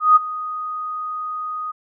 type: tone with ADSR envelope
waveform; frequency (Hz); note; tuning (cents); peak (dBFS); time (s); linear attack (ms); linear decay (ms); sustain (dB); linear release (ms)
sine; 1244.5; D#6; 0; -6; 0-1.72; 160; 19; -18; 15
effects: none